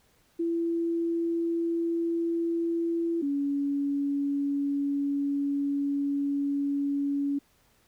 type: tone pair in turn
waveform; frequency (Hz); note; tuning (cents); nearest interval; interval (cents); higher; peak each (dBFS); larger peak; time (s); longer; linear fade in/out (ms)
sine; 335.7 / 282.3; E4 / C#4; +32 / +32; minor third; 300; first; -25 / -25; neither; 0.39-3.22 / 3.22-7.39; second; 10
effects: pink hiss -65 dBFS RMS until 7.87 s